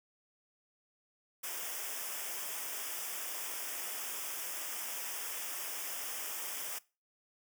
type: band-stop noise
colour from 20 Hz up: white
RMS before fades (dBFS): -40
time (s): 1.43-6.79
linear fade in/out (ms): 10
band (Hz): 3500 to 4900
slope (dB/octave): 96
effects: noise-tail reverb RT60 0.3 s tail -21 dB re dry + high-pass 400 Hz 12 dB/octave